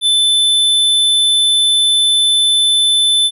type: tone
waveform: square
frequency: 3520 Hz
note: A7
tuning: in tune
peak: -10 dBFS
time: 0.01-3.31 s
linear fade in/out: 50 ms
effects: resampled to 32000 Hz